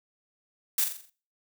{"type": "noise with echo", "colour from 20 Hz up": "blue", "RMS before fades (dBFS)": -25, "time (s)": [0.78, 0.84], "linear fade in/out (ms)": 2, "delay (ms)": 43, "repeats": 6, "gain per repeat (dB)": -6, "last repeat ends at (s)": 1.098, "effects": ["noise-tail reverb RT60 0.4 s tail -21 dB re dry"]}